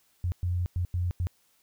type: tone bursts at uneven times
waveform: sine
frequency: 88.8 Hz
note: F2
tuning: 29 cents sharp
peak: -25 dBFS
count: 5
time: 0.24-0.32 / 0.43-0.66 / 0.76-0.85 / 0.94-1.11 / 1.2-1.27 s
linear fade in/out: 0 ms
effects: white hiss -67 dBFS RMS until 1.62 s